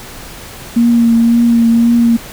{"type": "tone with vibrato", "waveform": "sine", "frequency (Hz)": 233.1, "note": "A#3", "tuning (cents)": 0, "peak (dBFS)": -6, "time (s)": [0.76, 2.17], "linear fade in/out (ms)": 10, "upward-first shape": "triangle", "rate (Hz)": 1.9, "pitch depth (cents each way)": 26, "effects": ["pink hiss -31 dBFS RMS until 2.32 s"]}